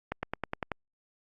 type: accelerating click train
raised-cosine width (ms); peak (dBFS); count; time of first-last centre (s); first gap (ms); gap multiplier
0.5; -16; 7; 0.12-0.717; 110; 0.96
effects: Opus 48 kbps